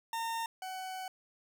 40% pulse tone pair in turn, 913 / 750.6 Hz, A#5 / F#5, -36 / +25 cents, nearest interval minor third, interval 339 cents, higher first, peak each -33 / -38 dBFS, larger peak first, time 0.13-0.46 / 0.62-1.08 s, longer second, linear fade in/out 2 ms, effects none

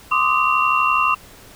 sine tone cluster, 1040 / 1173 / 1245 / 2742 Hz, C6 / D6 / D#6 / F7, -11 / -2 / +1 / -32 cents, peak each -20 dBFS, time 0.11-1.15 s, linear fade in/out 10 ms, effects pink hiss -44 dBFS RMS until 1.55 s

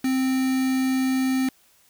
triangle tone with quantisation, 261.6 Hz, C4, in tune, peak -18 dBFS, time 0.04-1.49 s, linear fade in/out 5 ms, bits 5, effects white hiss -59 dBFS RMS until 1.89 s

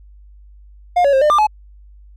triangle tone with pitch steps, 711 / 562 / 533 / 601 / 1192 / 853 Hz, F5 / C#5 / C5 / D5 / D6 / G#5, +31 / +24 / +32 / +40 / +25 / +46 cents, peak -8 dBFS, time 0.96-1.47 s, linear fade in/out 10 ms, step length 85 ms, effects added 50 Hz sine -40 dBFS peak until 2.16 s

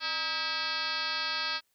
sine tone with frequency modulation, 2960 Hz, F#7, in tune, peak -29 dBFS, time 0-1.61 s, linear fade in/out 50 ms, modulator 337 Hz, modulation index 5.7, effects white hiss -74 dBFS RMS until 1.74 s

